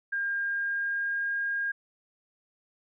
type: tone with pitch glide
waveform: sine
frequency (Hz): 1607 to 1620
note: G6 to G#6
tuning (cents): +43 to -43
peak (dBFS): -27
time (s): 0.12-1.72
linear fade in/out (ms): 10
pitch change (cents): +14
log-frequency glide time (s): 0.28-1.34
effects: none